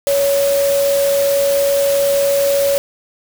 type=tone in noise; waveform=sine; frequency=560 Hz; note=C#5; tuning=18 cents sharp; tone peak=-12 dBFS; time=0.07-2.78 s; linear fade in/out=0 ms; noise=white; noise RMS=-24 dBFS; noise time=0.07-2.78 s; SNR=+9 dB; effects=none